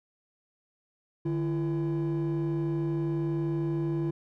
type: tone pair together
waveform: triangle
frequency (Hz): 150 / 336.3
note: D3 / E4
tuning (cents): +37 / +35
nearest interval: octave + major second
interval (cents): 1398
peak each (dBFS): -26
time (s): 1.25-4.11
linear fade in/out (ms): 10
effects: tanh soft clip ceiling -22 dBFS